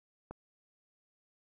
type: click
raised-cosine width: 1 ms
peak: -29 dBFS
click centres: 0.31 s
effects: none